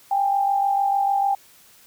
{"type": "tone pair together", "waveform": "sine", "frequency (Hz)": [793.3, 840], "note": ["G5", "G#5"], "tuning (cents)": [20, 19], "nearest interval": "minor second", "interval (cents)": 99, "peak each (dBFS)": [-18, -27], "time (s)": [0.11, 1.35], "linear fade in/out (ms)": 5, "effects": ["white hiss -52 dBFS RMS until 1.86 s"]}